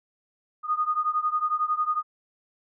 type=beating tone pair; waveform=sine; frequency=1229 / 1240 Hz; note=D#6 / D#6; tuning=-22 / -6 cents; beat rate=11 Hz; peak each=-25 / -27 dBFS; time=0.63-2.03 s; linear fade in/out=50 ms; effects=none